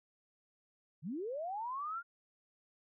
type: linear sweep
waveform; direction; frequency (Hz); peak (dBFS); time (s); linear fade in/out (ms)
sine; up; 128.3 to 1427; -37; 1.02-2.03; 50
effects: none